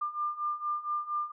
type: beating tone pair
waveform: sine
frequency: 1195 / 1199.3 Hz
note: D6 / D6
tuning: +30 / +36 cents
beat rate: 4.3 Hz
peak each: -35 / -32 dBFS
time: 0.01-1.32 s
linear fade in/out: 10 ms
effects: none